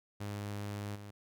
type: tone with level steps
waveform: sawtooth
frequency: 102.5 Hz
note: G#2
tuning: 22 cents flat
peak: -34 / -42 dBFS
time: 0.2-1.11 s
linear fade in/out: 10 ms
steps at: 0.95 s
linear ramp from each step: 10 ms
effects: none